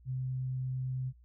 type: tone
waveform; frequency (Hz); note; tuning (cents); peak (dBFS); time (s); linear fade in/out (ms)
sine; 129.2; C3; -21; -32; 0.05-1.13; 50
effects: added 60 Hz sine -56 dBFS peak until 1.24 s